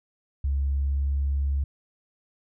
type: tone with pitch glide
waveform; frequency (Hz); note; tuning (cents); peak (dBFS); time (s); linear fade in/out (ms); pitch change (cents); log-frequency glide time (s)
sine; 69.2 to 69.68; C#2 to C#2; -2 to +10; -21; 0.44-1.64; 5; +12; 0.7-1.09
effects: tanh soft clip ceiling -18 dBFS